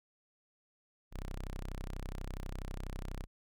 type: tone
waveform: sawtooth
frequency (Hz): 32.17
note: C1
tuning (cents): -28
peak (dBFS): -35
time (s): 1.11-3.27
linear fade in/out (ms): 50
effects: none